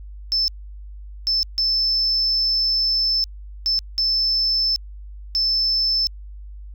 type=tone bursts at uneven times; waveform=sine; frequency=5274 Hz; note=E8; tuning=in tune; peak=-16 dBFS; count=6; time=0.32-0.48 / 1.27-1.43 / 1.58-3.24 / 3.66-3.79 / 3.98-4.76 / 5.35-6.07 s; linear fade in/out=0 ms; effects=tanh soft clip ceiling -12 dBFS + added 50 Hz sine -34 dBFS peak until 6.74 s